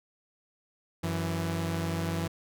sawtooth tone pair together, 93 / 165.71 Hz, F#2 / E3, +9 / +9 cents, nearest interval minor seventh, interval 1000 cents, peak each -29 / -27 dBFS, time 1.03-2.28 s, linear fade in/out 10 ms, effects none

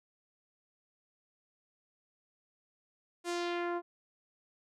sawtooth tone with low-pass filter sweep, 347.8 Hz, F4, 7 cents flat, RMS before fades -35 dBFS, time 3.24-3.82 s, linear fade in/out 50 ms, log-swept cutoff 10000 to 950 Hz, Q 1.4, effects none

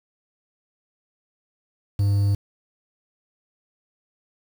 triangle tone with quantisation, 100.6 Hz, G2, 45 cents sharp, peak -15 dBFS, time 1.99-2.35 s, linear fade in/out 5 ms, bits 7, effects none

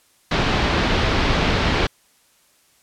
pink low-pass noise, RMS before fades -19 dBFS, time 0.31-1.87 s, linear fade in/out 5 ms, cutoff 4300 Hz, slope 24 dB/octave, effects white hiss -58 dBFS RMS until 2.82 s + low-pass 12000 Hz 12 dB/octave

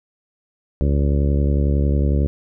harmonic tone, 71 Hz, C#2, 42 cents sharp, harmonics 1 / 2 / 3 / 4 / 5 / 6 / 7 / 8, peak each -16 / -22 / -26 / -28 / -30 / -32 / -33 / -34 dBFS, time 0.81-2.27 s, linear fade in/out 0 ms, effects none

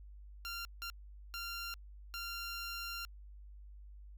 15% pulse tone bursts at uneven times, 1385 Hz, F6, 15 cents flat, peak -34 dBFS, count 4, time 0.45-0.65 / 0.82-0.9 / 1.34-1.74 / 2.14-3.05 s, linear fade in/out 0 ms, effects added 50 Hz sine -50 dBFS peak until 4.17 s

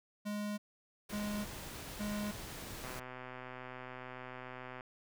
square tone bursts, 207.7 Hz, G#3, in tune, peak -37 dBFS, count 3, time 0.25-2.32 s, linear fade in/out 20 ms, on 330 ms, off 540 ms
pink noise, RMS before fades -46 dBFS, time 1.09-3 s, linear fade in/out 10 ms
click train, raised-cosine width 0.5 ms, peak -31 dBFS, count 251, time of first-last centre 2.84-4.809 s, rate 127 Hz
effects none

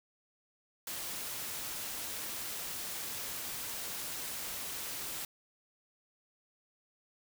white noise, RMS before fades -40 dBFS, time 0.87-5.25 s, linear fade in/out 2 ms, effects none

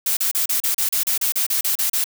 blue noise bursts, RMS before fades -20 dBFS, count 14, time 0.06-2.042 s, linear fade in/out 5 ms, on 110 ms, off 34 ms, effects none

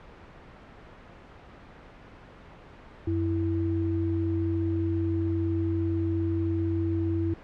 sine tone pair together, 92.5 / 330.1 Hz, F#2 / E4, 0 / +2 cents, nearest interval octave + minor seventh, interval 2202 cents, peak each -27 dBFS, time 3.07-7.34 s, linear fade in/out 5 ms, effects pink hiss -48 dBFS RMS until 7.43 s + low-pass 2000 Hz 12 dB/octave

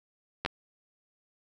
clicks, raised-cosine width 0.3 ms, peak -13 dBFS, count 2, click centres 0.45 / 0.461 s, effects none

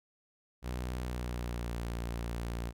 sawtooth tone with pitch glide, 61.8 to 58.33 Hz, B1 to A#1, +2 to +2 cents, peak -31 dBFS, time 0.62-2.73 s, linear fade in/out 50 ms, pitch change -100 cents, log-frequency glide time 1.04-1.8 s, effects none

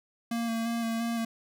square tone with vibrato, 230 Hz, A#3, 23 cents flat, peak -29 dBFS, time 0.31-1.25 s, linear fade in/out 5 ms, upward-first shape square, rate 2.9 Hz, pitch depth 18 cents each way, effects none

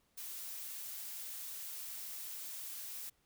blue noise, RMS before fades -45 dBFS, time 0.17-3.1 s, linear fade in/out 10 ms, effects pink hiss -75 dBFS RMS until 3.25 s

